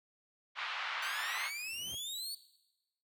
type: band-pass noise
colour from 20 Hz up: pink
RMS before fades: -39 dBFS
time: 0.55-1.51 s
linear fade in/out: 50 ms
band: 1000 to 3500 Hz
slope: 24 dB/octave
type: exponential sweep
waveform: sawtooth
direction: up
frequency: 1500 to 4539 Hz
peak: -36 dBFS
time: 1.02-2.35 s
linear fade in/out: 5 ms
type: noise with exponential growth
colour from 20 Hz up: brown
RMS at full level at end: -46 dBFS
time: 1.44-1.95 s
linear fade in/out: 2 ms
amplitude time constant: 110 ms
effects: noise-tail reverb RT60 1.0 s tail -17 dB re dry + high-pass 100 Hz 12 dB/octave